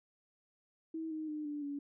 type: tone with pitch steps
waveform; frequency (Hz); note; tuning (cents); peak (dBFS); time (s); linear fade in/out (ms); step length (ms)
sine; 322.1 / 312.4 / 303 / 293.8 / 285; E4 / D#4 / D#4 / D4 / C#4; -40 / +7 / -46 / +1 / +48; -37; 0.94-1.79; 5; 170
effects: none

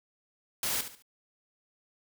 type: noise with echo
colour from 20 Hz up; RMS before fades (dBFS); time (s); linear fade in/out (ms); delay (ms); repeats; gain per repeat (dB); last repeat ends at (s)
white; -31; 0.63-0.81; 2; 71; 3; -10; 1.023
effects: none

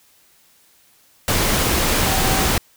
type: tone in noise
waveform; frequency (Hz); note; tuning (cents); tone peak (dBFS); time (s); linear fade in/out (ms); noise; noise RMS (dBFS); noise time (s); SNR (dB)
sine; 767; G5; -38; -25; 2.07-2.44; 2; pink; -18; 1.28-2.58; -10
effects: white hiss -55 dBFS RMS until 2.76 s

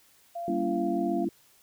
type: tone with pitch glide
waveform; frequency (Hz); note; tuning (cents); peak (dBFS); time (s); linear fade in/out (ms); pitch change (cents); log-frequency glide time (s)
sine; 687 to 691.4; F5 to F5; -29 to -18; -32; 0.35-1.25; 10; +11; 0.46-0.58
type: chord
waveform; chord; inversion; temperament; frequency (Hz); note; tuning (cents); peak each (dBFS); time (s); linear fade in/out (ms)
sine; G diminished seventh; none; just; 196 / 235.2 / 282.2 / 338.7; G3 / Bb3 / Db4 / Fb4; 0 / +16 / +31 / +47; -33 / -33 / -32 / -29; 0.48-1.29; 2
effects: white hiss -61 dBFS RMS until 1.62 s

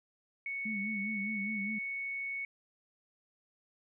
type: tone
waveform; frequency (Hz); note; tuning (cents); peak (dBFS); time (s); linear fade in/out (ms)
sine; 2217; C#7; 0; -35; 0.46-2.45; 2
type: tone with vibrato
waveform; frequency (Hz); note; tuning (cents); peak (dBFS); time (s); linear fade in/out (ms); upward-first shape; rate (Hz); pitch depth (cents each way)
sine; 207.7; G#3; 0; -36; 0.65-1.79; 10; sine; 4.9; 97
effects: none

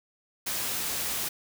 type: noise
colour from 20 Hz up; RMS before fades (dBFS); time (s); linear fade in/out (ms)
white; -31; 0.46-1.29; 10
effects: none

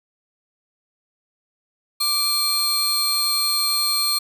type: tone pair together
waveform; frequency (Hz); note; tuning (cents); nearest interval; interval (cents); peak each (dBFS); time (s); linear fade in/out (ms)
sawtooth; 1174.7 / 4227; D6 / C8; 0 / +17; octave + minor seventh; 2217; -25 / -16; 2-4.19; 10
effects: none

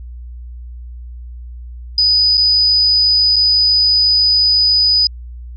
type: tone with dropouts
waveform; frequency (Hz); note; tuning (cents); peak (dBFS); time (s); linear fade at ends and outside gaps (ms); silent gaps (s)
sine; 4977; D#8; 0; -9; 1.98-5.07; 2; 2.372-2.377 / 3.36-3.364
effects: added 60 Hz sine -28 dBFS peak until 5.56 s

